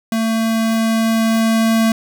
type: tone with level ramp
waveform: square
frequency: 224.6 Hz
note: A3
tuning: 36 cents sharp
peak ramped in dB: -16 to -12 dBFS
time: 0.12-1.92 s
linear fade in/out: 2 ms
effects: none